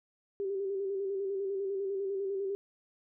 sine tone with vibrato, 392 Hz, G4, in tune, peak -31 dBFS, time 0.4-2.55 s, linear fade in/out 0 ms, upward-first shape square, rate 10 Hz, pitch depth 38 cents each way, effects none

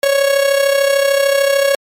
45% pulse tone with amplitude modulation, 554.4 Hz, C#5, in tune, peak -8 dBFS, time 0.03-1.75 s, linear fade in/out 2 ms, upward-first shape sine, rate 33.4 Hz, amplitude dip 60%, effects MP3 64 kbps

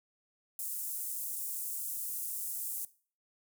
pink high-pass noise, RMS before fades -38 dBFS, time 0.59-2.85 s, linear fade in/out 2 ms, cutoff 8900 Hz, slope 24 dB/octave, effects noise-tail reverb RT60 0.4 s tail -18 dB re dry

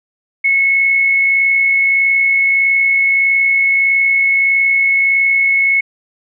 sine tone with amplitude modulation, 2192 Hz, C#7, 20 cents flat, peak -8 dBFS, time 0.44-5.81 s, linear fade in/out 10 ms, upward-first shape sine, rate 61.6 Hz, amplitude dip 30%, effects none

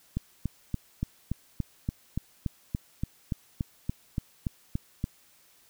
click train, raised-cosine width 5 ms, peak -16 dBFS, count 18, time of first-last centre 0.17-5.041 s, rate 3.49 Hz, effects white hiss -61 dBFS RMS until 5.69 s

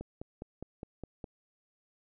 click train, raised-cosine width 2 ms, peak -27 dBFS, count 7, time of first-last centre 0.01-1.242 s, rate 4.87 Hz, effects none

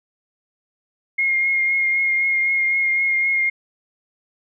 sine tone with vibrato, 2140 Hz, C7, 38 cents sharp, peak -16 dBFS, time 1.18-3.5 s, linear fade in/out 10 ms, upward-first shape triangle, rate 3.9 Hz, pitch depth 21 cents each way, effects none

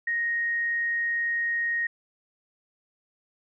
sine tone, 1869 Hz, A#6, 4 cents sharp, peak -24 dBFS, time 0.07-1.87 s, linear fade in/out 5 ms, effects none

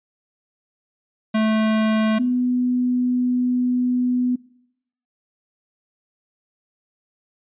square / sine tone pair in turn, 218.2 / 248.7 Hz, A3 / B3, -14 / +12 cents, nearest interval major second, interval 226 cents, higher second, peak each -17 dBFS, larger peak neither, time 1.34-2.19 / 2.19-4.36 s, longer second, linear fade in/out 10 ms, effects noise-tail reverb RT60 0.8 s tail -23 dB re dry + resampled to 8000 Hz

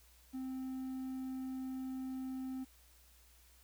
triangle tone with quantisation, 261 Hz, C4, 4 cents flat, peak -37 dBFS, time 0.33-2.65 s, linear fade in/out 20 ms, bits 11, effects added 60 Hz sine -64 dBFS peak until 3.63 s + white hiss -66 dBFS RMS until 3.63 s

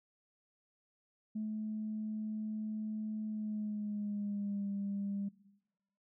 sine tone with pitch glide, 215.5 to 199.91 Hz, A3 to G3, -36 to +34 cents, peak -34 dBFS, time 1.35-5.29 s, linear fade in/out 10 ms, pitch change -130 cents, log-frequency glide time 3.27-4.69 s, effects noise-tail reverb RT60 1.0 s tail -19 dB re dry + tanh soft clip ceiling -30 dBFS

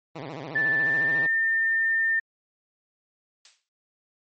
10% pulse tone with vibrato, 146.83 Hz, D3, in tune, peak -26 dBFS, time 0.15-1.27 s, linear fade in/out 10 ms, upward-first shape sine, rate 14 Hz, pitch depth 220 cents each way
sine tone with pitch glide, 1760 to 1805.3 Hz, A6 to A6, 0 to +44 cents, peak -20 dBFS, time 0.55-2.2 s, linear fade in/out 10 ms, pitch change +44 cents, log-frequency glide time 0.74-1.26 s
violet noise with exponential decay, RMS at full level -31 dBFS, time 3.45-3.69 s, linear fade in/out 2 ms, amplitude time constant 51 ms
effects low-pass 4000 Hz 12 dB/octave + MP3 32 kbps

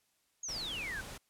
sine exponential sweep, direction down, 6740 to 1496 Hz, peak -37 dBFS, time 0.43-1.01 s, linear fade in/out 5 ms
pink noise, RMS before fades -46 dBFS, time 0.48-1.18 s, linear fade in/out 10 ms
effects white hiss -75 dBFS RMS until 1.29 s + low-pass 12000 Hz 12 dB/octave

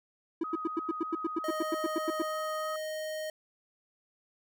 triangle tone bursts, 329.6 Hz, E4, in tune, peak -25 dBFS, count 16, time 0.41-2.222 s, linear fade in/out 5 ms, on 27 ms, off 92 ms
sine tone with vibrato, 1257 Hz, D#6, 17 cents sharp, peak -35 dBFS, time 0.44-2.76 s, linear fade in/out 2 ms, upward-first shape sine, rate 3.2 Hz, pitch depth 10 cents each way
square tone, 622.3 Hz, D#5, in tune, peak -35 dBFS, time 1.44-3.3 s, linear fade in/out 2 ms
effects none

